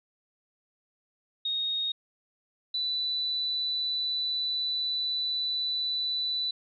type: tone pair in turn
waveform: sine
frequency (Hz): 3729 / 3978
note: A#7 / B7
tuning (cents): 0 / +12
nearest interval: minor second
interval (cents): 112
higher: second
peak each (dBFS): -27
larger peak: neither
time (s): 1.45-1.92 / 2.74-6.51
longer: second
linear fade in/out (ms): 5
effects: none